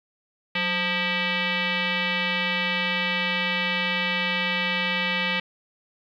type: tone with frequency modulation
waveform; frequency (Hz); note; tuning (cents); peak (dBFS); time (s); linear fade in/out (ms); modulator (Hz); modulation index
sine; 185; F#3; 0; -22; 0.55-5.4; 5; 706; 4.5
effects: 10-bit